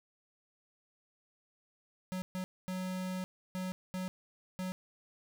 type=tone bursts at uneven times; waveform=square; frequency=185 Hz; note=F#3; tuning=in tune; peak=-36 dBFS; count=6; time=2.12-2.22 / 2.35-2.44 / 2.68-3.24 / 3.55-3.72 / 3.94-4.08 / 4.59-4.72 s; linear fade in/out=0 ms; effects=none